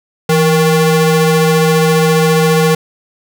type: ring-modulated tone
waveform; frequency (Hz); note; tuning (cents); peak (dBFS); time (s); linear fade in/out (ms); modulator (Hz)
45% pulse; 316.7; D#4; +31; -5; 0.29-2.75; 5; 151
effects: none